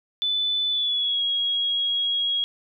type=tone with pitch glide; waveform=sine; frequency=3498 to 3302 Hz; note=A7 to G#7; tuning=-11 to -11 cents; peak=-21 dBFS; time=0.22-2.44 s; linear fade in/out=0 ms; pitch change=-100 cents; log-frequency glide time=0.7-1.22 s; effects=none